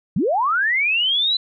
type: linear sweep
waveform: sine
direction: up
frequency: 136.3 to 4043 Hz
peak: -16 dBFS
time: 0.16-1.37 s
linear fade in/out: 5 ms
effects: none